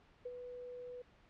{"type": "tone with ADSR envelope", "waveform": "sine", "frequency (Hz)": 493.9, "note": "B4", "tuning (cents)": 0, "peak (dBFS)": -39, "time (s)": [0.25, 1.02], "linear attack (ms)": 9, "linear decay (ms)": 40, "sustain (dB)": -6, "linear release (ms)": 5, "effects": ["pink hiss -66 dBFS RMS until 1.29 s", "low-pass 3000 Hz 12 dB/octave"]}